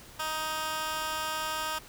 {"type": "tone with high-pass filter", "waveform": "15% pulse", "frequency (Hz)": 312.9, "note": "D#4", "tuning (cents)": 10, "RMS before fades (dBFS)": -33, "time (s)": [0.19, 1.79], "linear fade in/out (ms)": 10, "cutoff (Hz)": 1200, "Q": 1, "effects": ["pink hiss -50 dBFS RMS until 1.88 s"]}